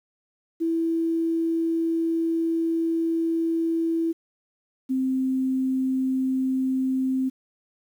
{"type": "tone pair in turn", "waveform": "sine", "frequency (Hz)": [329.6, 261.6], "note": ["E4", "C4"], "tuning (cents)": [0, 0], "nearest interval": "major third", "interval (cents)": 400, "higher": "first", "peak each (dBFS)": -21, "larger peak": "neither", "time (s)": [[0.6, 4.13], [4.89, 7.3]], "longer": "first", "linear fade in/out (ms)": 20, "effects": ["9-bit"]}